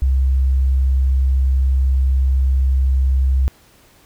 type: tone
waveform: sine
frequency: 66 Hz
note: C2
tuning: 16 cents sharp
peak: -12 dBFS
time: 0.02-3.48 s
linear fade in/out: 0 ms
effects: pink hiss -51 dBFS RMS until 4.05 s